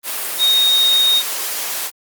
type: tone in noise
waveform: sine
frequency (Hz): 3725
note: A#7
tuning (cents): -2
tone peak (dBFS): -11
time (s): 0.38-1.23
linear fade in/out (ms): 50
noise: white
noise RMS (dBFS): -23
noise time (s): 0.03-1.91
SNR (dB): +9
effects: high-pass 400 Hz 12 dB/octave + Opus 32 kbps